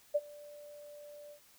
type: tone with ADSR envelope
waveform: sine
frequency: 587.3 Hz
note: D5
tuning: in tune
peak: -24 dBFS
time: 0.14-1.4 s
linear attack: 16 ms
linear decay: 40 ms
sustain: -24 dB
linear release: 86 ms
effects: white hiss -63 dBFS RMS until 1.58 s